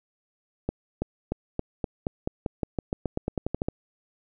accelerating click train, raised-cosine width 2 ms, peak -13 dBFS, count 19, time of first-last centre 0.69-3.685 s, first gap 330 ms, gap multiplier 0.91, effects none

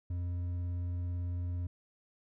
triangle tone with hard clipping, 88.2 Hz, F2, 18 cents sharp, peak -34 dBFS, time 0.1-1.67 s, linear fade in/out 5 ms, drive 7 dB, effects none

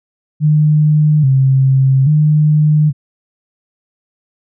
sine tone with vibrato, 142.5 Hz, C#3, 48 cents sharp, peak -7 dBFS, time 0.4-2.93 s, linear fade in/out 50 ms, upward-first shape square, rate 0.6 Hz, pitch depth 110 cents each way, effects none

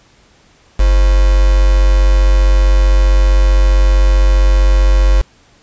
sine tone with quantisation, 47.69 Hz, G1, 47 cents flat, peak -6 dBFS, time 0.79-5.22 s, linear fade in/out 10 ms, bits 3, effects pink hiss -49 dBFS RMS until 5.62 s + resampled to 16000 Hz

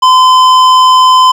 sine tone with hard clipping, 1023 Hz, C6, 39 cents flat, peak -4 dBFS, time 0.02-1.32 s, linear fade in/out 10 ms, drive 11 dB, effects none

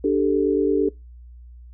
sine chord, D suspended fourth, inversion none, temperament just, 293.7 / 391.6 / 440.5 Hz, D4 / G4 / A4, 0 / -2 / +2 cents, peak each -21 dBFS, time 0.04-0.89 s, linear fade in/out 5 ms, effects noise-tail reverb RT60 0.2 s tail -21 dB re dry + added 60 Hz sine -40 dBFS peak until 1.73 s

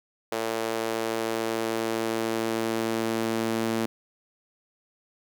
sawtooth tone with high-pass filter sweep, 113.1 Hz, A2, 48 cents sharp, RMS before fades -28 dBFS, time 0.32-3.86 s, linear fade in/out 0 ms, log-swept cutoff 460 to 260 Hz, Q 1.7, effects none

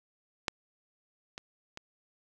clicks, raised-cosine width 0.2 ms, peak -11 / -23 / -24 dBFS, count 3, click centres 0.482 / 1.379 / 1.774 s, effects none

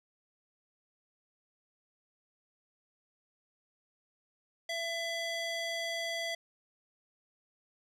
square tone with band-pass filter, 669 Hz, E5, 25 cents sharp, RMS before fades -36 dBFS, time 4.69-6.35 s, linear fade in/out 5 ms, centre 3100 Hz, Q 0.92, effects none

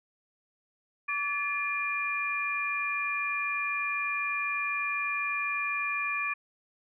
sine tone cluster, 1148 / 1736 / 2404 Hz, D6 / A6 / D7, -40 / -24 / +40 cents, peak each -34 / -36 / -30 dBFS, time 1.08-6.34 s, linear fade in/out 10 ms, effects none

